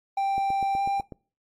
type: tone with pitch glide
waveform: triangle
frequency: 786 to 793.3 Hz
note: G5 to G5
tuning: +4 to +20 cents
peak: -21 dBFS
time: 0.17-1.01 s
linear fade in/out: 5 ms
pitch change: +16 cents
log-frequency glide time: 0.76-0.82 s
type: click train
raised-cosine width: 2 ms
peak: -24 dBFS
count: 7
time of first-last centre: 0.38-1.123 s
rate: 8.08 Hz
effects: noise-tail reverb RT60 0.4 s tail -25 dB re dry + AAC 48 kbps